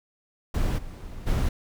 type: noise with level steps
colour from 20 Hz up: brown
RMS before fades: -24 / -38 / -23 dBFS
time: 0.54-1.49 s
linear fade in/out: 5 ms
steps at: 0.77 / 1.26 s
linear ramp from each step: 20 ms
effects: none